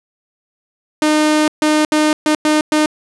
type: tone bursts at uneven times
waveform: sawtooth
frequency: 305.4 Hz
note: D#4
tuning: 32 cents flat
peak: -7 dBFS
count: 6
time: 1.02-1.48 / 1.62-1.85 / 1.92-2.13 / 2.26-2.35 / 2.45-2.61 / 2.72-2.86 s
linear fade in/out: 2 ms
effects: resampled to 24000 Hz + 7-bit